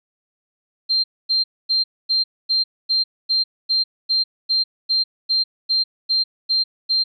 sine tone bursts, 4167 Hz, C8, 8 cents flat, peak -15 dBFS, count 16, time 0.89-7.04 s, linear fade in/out 20 ms, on 150 ms, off 250 ms, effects none

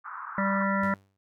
white band-pass noise, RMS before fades -39 dBFS, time 0.04-0.65 s, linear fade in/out 20 ms, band 1000 to 1400 Hz, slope 48 dB/octave
harmonic tone, 196.2 Hz, G3, 2 cents sharp, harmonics 1 / 3 / 5 / 7 / 9 / 10, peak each -27 / -32 / -32 / -30 / -35 / -36 dBFS, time 0.38-0.94 s, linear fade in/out 2 ms
sawtooth tone with exponential decay, 97.7 Hz, G2, 5 cents flat, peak -33 dBFS, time 0.83-1.17 s, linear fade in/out 0 ms, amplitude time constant 73 ms
effects noise-tail reverb RT60 0.1 s tail -26 dB re dry

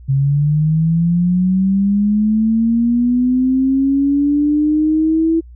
sine linear sweep, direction up, 133.7 to 329.6 Hz, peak -11 dBFS, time 0.08-5.41 s, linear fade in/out 20 ms, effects added 60 Hz sine -35 dBFS peak until 5.55 s

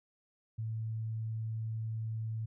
sine tone, 111.2 Hz, A2, 19 cents sharp, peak -34 dBFS, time 0.58-2.46 s, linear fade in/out 10 ms, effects none

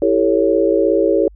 sine chord, A dominant seventh, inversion second, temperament equal with one note detuned, 329.6 / 392 / 448.7 / 554.4 Hz, E4 / G4 / A4 / C#5, 0 / 0 / +34 / 0 cents, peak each -17 dBFS, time 0.02-1.28 s, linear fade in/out 2 ms, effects added 50 Hz sine -39 dBFS peak until 1.35 s

